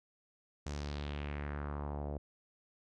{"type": "tone with low-pass filter sweep", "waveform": "sawtooth", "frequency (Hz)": 72.7, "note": "D2", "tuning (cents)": -17, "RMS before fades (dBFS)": -40, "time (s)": [0.66, 2.18], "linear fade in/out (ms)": 5, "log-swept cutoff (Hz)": [6900, 580], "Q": 2.3, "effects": []}